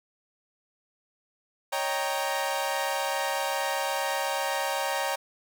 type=chord; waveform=sawtooth; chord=Eb dominant seventh; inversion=third; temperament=equal; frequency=554.4 / 622.3 / 784 / 932.3 Hz; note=Db5 / Eb5 / G5 / Bb5; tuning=0 / 0 / 0 / 0 cents; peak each=-28 / -32 / -28 / -28 dBFS; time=1.72-5.16 s; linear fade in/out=10 ms; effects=none